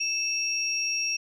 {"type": "tone pair together", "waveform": "sine", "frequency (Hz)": [2637, 5601], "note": ["E7", "F8"], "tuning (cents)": [0, 4], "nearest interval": "octave + minor second", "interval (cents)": 1304, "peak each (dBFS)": [-28, -27], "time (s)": [0, 1.17], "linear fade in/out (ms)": 10, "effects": ["tanh soft clip ceiling -17 dBFS"]}